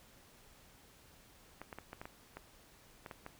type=clicks; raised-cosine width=0.5 ms; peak=-30 dBFS; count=10; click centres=1.616 / 1.728 / 1.786 / 1.931 / 2.015 / 2.055 / 2.37 / 3.062 / 3.112 / 3.264 s; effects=pink hiss -62 dBFS RMS until 3.39 s